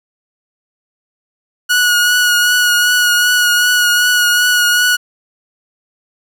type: tone with vibrato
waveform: sawtooth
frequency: 1456 Hz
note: F#6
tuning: 28 cents flat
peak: -6 dBFS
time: 1.69-4.97 s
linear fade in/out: 20 ms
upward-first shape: triangle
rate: 2.6 Hz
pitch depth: 25 cents each way
effects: none